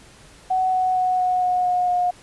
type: tone with pitch steps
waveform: sine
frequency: 747 / 741.8 / 736.7 / 731.6 / 726.6 / 721.6 / 716.6 Hz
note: F#5 / F#5 / F#5 / F#5 / F#5 / F#5 / F5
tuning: +16 / +4 / -8 / -20 / -32 / -44 / +44 cents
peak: -17 dBFS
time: 0.5-2.11 s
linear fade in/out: 10 ms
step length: 230 ms
effects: pink hiss -48 dBFS RMS until 2.22 s + resampled to 24000 Hz